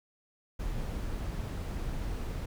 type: noise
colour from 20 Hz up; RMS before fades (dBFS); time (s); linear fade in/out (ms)
brown; -35; 0.59-2.46; 10
effects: none